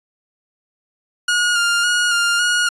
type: tone with vibrato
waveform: sawtooth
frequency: 1423 Hz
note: F6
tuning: 32 cents sharp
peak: -11 dBFS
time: 1.28-2.69 s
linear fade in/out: 5 ms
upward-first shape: square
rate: 1.8 Hz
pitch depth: 24 cents each way
effects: resampled to 24000 Hz

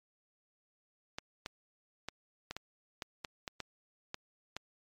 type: clicks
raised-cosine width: 0.2 ms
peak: -21 dBFS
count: 11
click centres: 1.185 / 1.461 / 2.086 / 2.51 / 2.566 / 3.022 / 3.248 / 3.478 / 3.603 / 4.144 / 4.566 s
effects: MP3 96 kbps

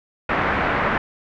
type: low-pass noise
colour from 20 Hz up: white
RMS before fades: -21 dBFS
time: 0.29-0.98 s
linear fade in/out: 5 ms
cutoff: 1900 Hz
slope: 24 dB/octave
effects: none

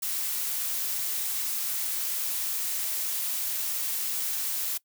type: noise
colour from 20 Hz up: blue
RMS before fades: -30 dBFS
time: 0.02-4.78 s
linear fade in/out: 10 ms
effects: noise-tail reverb RT60 0.1 s tail -21 dB re dry

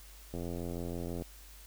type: click train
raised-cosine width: 2 ms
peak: -26 dBFS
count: 77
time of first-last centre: 0.34-1.222 s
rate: 86.2 Hz
effects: added 50 Hz sine -52 dBFS peak until 1.66 s + white hiss -56 dBFS RMS until 1.66 s

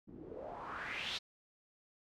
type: noise with low-pass filter sweep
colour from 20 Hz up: white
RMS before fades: -44 dBFS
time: 0.07-1.19 s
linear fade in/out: 20 ms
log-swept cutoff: 230 to 4200 Hz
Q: 3.9
effects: none

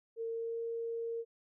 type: tone with pitch glide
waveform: sine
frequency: 456.1 to 461.1 Hz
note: A#4 to A#4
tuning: -38 to -19 cents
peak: -35 dBFS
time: 0.16-1.25 s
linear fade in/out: 50 ms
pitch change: +19 cents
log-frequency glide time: 0.27-0.59 s
effects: none

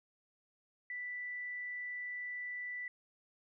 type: tone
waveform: sine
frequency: 1975.5 Hz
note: B6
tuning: in tune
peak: -39 dBFS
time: 0.9-2.88 s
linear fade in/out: 2 ms
effects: none

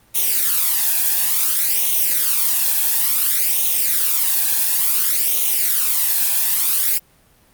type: noise with flanger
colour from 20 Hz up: blue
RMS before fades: -17 dBFS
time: 0.14-6.99 s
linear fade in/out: 20 ms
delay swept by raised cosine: 0.31 to 1.21 ms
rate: 0.57 Hz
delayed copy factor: +0.7
effects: pink hiss -54 dBFS RMS until 7.53 s + Opus 32 kbps

